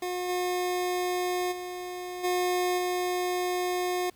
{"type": "tone with level steps", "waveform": "25% pulse", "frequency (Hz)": 360, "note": "F#4", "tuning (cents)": -47, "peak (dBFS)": [-26, -23, -31, -21, -23], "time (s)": [0.02, 4.1], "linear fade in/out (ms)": 5, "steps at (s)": [0.28, 1.51, 2.23, 2.77], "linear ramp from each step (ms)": 20, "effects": ["pink hiss -61 dBFS RMS until 4.15 s"]}